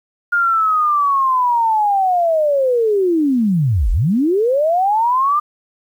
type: linear two-way sweep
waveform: sine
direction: down then up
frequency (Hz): 1422 to 36.71 to 1213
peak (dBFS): -12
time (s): 0.32-5.4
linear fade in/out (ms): 10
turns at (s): 3.91
effects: 8-bit